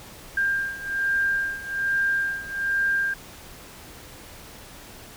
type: beating tone pair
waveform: sine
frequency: 1595 / 1596.2 Hz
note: G6 / G6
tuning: +30 / +31 cents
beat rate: 1.2 Hz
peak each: -27 / -24 dBFS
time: 0.37-3.14 s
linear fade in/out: 5 ms
effects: pink hiss -44 dBFS RMS until 5.16 s